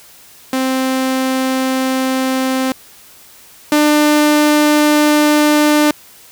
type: tone pair in turn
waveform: sawtooth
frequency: 261.6 / 298.9 Hz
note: C4 / D4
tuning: 0 / +31 cents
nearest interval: major second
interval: 231 cents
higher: second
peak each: -10 / -5 dBFS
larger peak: second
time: 0.53-2.72 / 3.72-5.91 s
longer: neither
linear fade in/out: 2 ms
effects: white hiss -42 dBFS RMS until 6.31 s